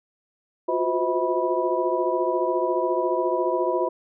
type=tone cluster; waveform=sine; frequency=351.9 / 366.2 / 512 / 643 / 980 Hz; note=F4 / F#4 / C5 / E5 / B5; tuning=+13 / -18 / -38 / -43 / -14 cents; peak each=-27 dBFS; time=0.68-3.89 s; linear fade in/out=10 ms; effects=none